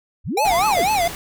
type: linear two-way sweep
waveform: sine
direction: up then down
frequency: 33.8 to 1316 to 66.3 Hz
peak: -21 dBFS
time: 0.24-0.86 s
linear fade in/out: 50 ms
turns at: 0.66 s
type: tone with vibrato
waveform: square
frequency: 767 Hz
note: G5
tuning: 38 cents flat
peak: -17 dBFS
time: 0.37-1.08 s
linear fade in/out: 5 ms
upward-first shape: sine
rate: 4.1 Hz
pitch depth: 220 cents each way
type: noise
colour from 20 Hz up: pink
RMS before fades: -31 dBFS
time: 0.45-1.15 s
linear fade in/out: 0 ms
effects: none